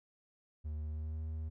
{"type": "tone with pitch glide", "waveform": "triangle", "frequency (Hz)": [76.3, 78.81], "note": ["D#2", "D#2"], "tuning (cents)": [-33, 23], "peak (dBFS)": -35, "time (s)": [0.64, 1.5], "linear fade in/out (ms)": 20, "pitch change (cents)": 56, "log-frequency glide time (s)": [0.82, 1.22], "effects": []}